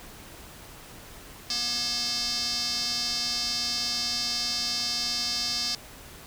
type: tone with band-pass filter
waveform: square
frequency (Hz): 240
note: B3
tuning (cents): -49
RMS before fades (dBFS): -29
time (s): 1.5-5.75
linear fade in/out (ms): 2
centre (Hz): 5000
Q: 6
effects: pink hiss -46 dBFS RMS until 6.26 s